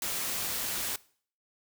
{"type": "noise", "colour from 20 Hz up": "white", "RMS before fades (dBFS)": -33, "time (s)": [0.02, 0.96], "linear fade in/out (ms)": 2, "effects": ["noise-tail reverb RT60 0.5 s tail -21 dB re dry"]}